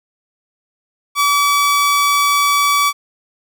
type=tone; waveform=sawtooth; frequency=1146 Hz; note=D6; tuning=43 cents flat; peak=-8 dBFS; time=1.15-2.93 s; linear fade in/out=50 ms; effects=none